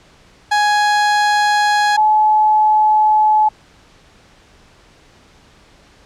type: tone pair in turn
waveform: 30% pulse / sine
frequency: 833 / 856.9 Hz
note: G#5 / A5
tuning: +5 / -46 cents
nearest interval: unison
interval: 49 cents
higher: second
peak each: -9 dBFS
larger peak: neither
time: 0.51-1.97 / 1.97-3.49 s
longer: second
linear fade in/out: 10 ms
effects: pink hiss -48 dBFS RMS until 6.05 s + low-pass 6000 Hz 12 dB/octave